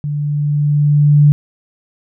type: tone with level ramp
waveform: sine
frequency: 146.83 Hz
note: D3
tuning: in tune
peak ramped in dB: -17 to -4 dBFS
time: 0.04-1.32 s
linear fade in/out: 0 ms
effects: none